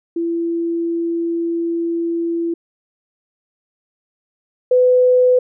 sine tone pair in turn, 336.5 / 501.8 Hz, E4 / B4, +36 / +28 cents, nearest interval perfect fifth, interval 692 cents, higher second, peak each -17 / -9 dBFS, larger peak second, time 0.16-2.54 / 4.71-5.39 s, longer first, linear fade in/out 5 ms, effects none

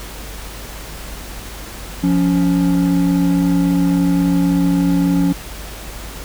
triangle tone pair together, 176.39 / 280 Hz, F3 / C#4, +18 / +18 cents, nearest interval minor sixth, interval 800 cents, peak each -13 dBFS, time 2.03-5.33 s, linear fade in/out 10 ms, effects added 50 Hz sine -32 dBFS peak until 6.24 s + pink hiss -33 dBFS RMS until 6.24 s

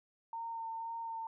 sine tone with vibrato, 912 Hz, A#5, 38 cents flat, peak -38 dBFS, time 0.33-1.27 s, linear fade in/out 2 ms, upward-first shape sine, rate 2 Hz, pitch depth 15 cents each way, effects none

